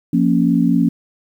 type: chord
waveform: sine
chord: Bb minor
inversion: second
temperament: equal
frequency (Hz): 174.61 / 233.1 / 277.2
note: F3 / Bb3 / Db4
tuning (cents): 0 / 0 / 0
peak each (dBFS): -16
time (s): 0.13-0.89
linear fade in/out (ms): 5
effects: 8-bit